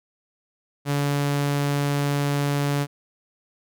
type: tone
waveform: sawtooth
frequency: 143 Hz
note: D3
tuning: 46 cents flat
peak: -17 dBFS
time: 0.85-2.87 s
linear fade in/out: 50 ms
effects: none